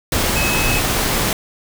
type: tone in noise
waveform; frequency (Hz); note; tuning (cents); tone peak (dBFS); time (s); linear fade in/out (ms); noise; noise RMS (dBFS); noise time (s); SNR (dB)
sine; 2570; E7; -45; -21; 0.36-0.79; 2; pink; -18; 0.12-1.33; -6
effects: none